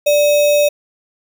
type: tone with sample-and-hold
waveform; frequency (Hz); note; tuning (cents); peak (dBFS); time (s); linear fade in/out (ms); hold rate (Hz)
sine; 587.3; D5; 0; -9; 0.06-0.69; 10; 3150
effects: none